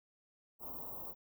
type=band-stop noise; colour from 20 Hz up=white; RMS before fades=-45 dBFS; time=0.59-1.15 s; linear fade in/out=50 ms; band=1100 to 15000 Hz; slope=48 dB/octave; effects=none